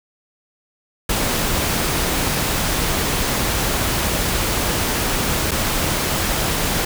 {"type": "noise with dropouts", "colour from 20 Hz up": "pink", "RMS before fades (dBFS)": -20, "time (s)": [1.09, 6.85], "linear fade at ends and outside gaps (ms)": 5, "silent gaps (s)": [5.51, 5.515], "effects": []}